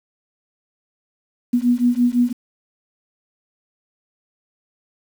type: beating tone pair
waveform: sine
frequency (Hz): 240.5 / 246.4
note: B3 / B3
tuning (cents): -46 / -4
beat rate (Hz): 5.9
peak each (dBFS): -17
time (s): 1.53-2.33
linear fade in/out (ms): 10
effects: 7-bit